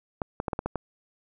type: clicks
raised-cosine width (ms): 1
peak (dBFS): -14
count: 7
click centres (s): 0.218 / 0.401 / 0.482 / 0.532 / 0.591 / 0.66 / 0.757
effects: none